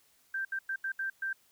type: tone bursts at uneven times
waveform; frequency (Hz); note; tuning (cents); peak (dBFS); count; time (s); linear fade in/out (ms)
sine; 1571; G6; +3; -31; 6; 0.34-0.45 / 0.52-0.59 / 0.69-0.76 / 0.84-0.92 / 0.99-1.1 / 1.22-1.33; 5
effects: white hiss -67 dBFS RMS until 1.51 s